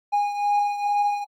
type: beating tone pair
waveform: triangle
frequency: 820 / 822.3 Hz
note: G#5 / G#5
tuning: -22 / -17 cents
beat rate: 2.3 Hz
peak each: -19 / -25 dBFS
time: 0.12-1.25 s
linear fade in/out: 20 ms
effects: AAC 48 kbps